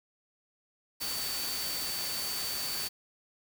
sine tone in noise, 4543 Hz, C#8, 42 cents sharp, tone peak -36 dBFS, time 1-2.89 s, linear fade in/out 20 ms, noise white, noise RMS -36 dBFS, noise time 1-2.89 s, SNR -3 dB, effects none

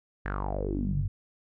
sawtooth tone with low-pass filter sweep, 49.17 Hz, G1, 6 cents sharp, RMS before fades -30 dBFS, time 0.25-1.08 s, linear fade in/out 10 ms, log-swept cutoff 1800 to 100 Hz, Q 7.1, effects none

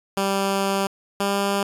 10% pulse tone pair in turn, 196 / 199.31 Hz, G3 / G3, 0 / +29 cents, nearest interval unison, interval 29 cents, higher second, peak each -12 dBFS, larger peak neither, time 0.17-0.87 / 1.2-1.63 s, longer first, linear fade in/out 2 ms, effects resampled to 32000 Hz

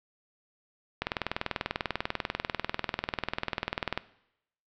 click train, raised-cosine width 0.3 ms, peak -12 dBFS, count 61, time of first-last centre 1.02-3.976 s, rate 20.3 Hz, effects noise-tail reverb RT60 0.8 s tail -18 dB re dry + low-pass 5000 Hz 12 dB/octave

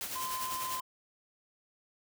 white noise with tremolo, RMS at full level -37 dBFS, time 0.01-0.8 s, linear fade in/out 0 ms, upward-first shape sine, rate 10 Hz, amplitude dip 50%
triangle tone, 1031 Hz, C6, 26 cents flat, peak -34 dBFS, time 0.15-0.81 s, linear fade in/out 10 ms
effects none

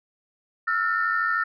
sine tone cluster, 1325 / 1418 / 1805 Hz, E6 / F6 / A6, +9 / +26 / +44 cents, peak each -25 dBFS, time 0.67-1.44 s, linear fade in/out 10 ms, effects tanh soft clip ceiling -13 dBFS

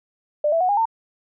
sine tone with pitch steps, 596 / 661.3 / 733.8 / 814.2 / 903.4 Hz, D5 / E5 / F#5 / G#5 / A5, +25 / +5 / -15 / -35 / +45 cents, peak -16 dBFS, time 0.44-0.855 s, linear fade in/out 5 ms, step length 83 ms, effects none

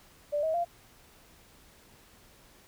sine tone with pitch steps, 587.3 / 636.8 / 690.4 Hz, D5 / D#5 / F5, 0 / +40 / -20 cents, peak -26 dBFS, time 0.32-0.65 s, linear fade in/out 20 ms, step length 110 ms, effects pink hiss -58 dBFS RMS until 2.67 s

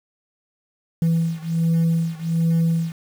sine beating tone pair, 164.81 / 166.11 Hz, E3 / E3, 0 / +14 cents, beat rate 1.3 Hz, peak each -18 / -19 dBFS, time 1.02-2.92 s, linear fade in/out 2 ms, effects tanh soft clip ceiling -14 dBFS + 7-bit

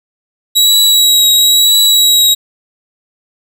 sawtooth tone with vibrato, 3868 Hz, B7, 37 cents flat, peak -3 dBFS, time 0.55-2.35 s, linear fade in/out 20 ms, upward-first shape triangle, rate 1 Hz, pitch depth 24 cents each way, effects none

